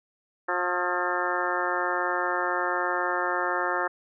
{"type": "harmonic tone with a mistuned harmonic", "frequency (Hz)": 178.8, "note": "F3", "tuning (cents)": 41, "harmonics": [2, 3, 4, 5, 6, 7, 8, 9, 10], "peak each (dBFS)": [-33, -33, -33, -33, -33, -33, -33, -33, -33], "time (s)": [0.48, 3.88], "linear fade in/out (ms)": 10, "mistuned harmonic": 8, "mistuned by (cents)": -59, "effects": []}